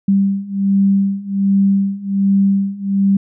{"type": "beating tone pair", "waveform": "sine", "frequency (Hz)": [196, 197.3], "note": ["G3", "G3"], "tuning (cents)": [0, 11], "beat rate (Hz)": 1.3, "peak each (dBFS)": [-16, -14], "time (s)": [0.08, 3.17], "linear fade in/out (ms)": 5, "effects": []}